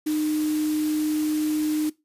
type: tone in noise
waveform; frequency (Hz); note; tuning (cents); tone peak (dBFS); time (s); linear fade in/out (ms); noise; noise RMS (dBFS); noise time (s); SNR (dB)
sine; 305.9; D#4; -29; -21; 0.06-1.9; 10; white; -37; 0.06-1.9; +13
effects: noise-tail reverb RT60 0.2 s tail -19 dB re dry + resampled to 32000 Hz